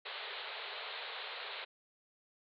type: band-pass noise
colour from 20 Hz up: white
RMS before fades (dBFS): -44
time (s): 0.05-1.65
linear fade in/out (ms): 10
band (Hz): 400 to 4200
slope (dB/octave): 96
effects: none